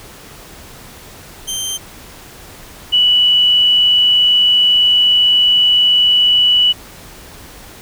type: tone pair in turn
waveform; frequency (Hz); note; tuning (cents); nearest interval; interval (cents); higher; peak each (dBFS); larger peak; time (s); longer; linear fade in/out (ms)
20% pulse / sine; 3136 / 2954; G7 / F#7; 0 / -3; minor second; 103; first; -14 / -8; second; 1.47-1.78 / 2.92-6.73; second; 20
effects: pink hiss -37 dBFS RMS until 7.81 s